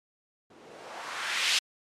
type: noise with low-pass filter sweep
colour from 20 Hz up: violet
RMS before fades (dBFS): -32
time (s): 0.5-1.59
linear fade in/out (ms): 5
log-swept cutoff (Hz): 280 to 3500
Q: 1.3
effects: low-pass 10000 Hz 12 dB/octave + MP3 96 kbps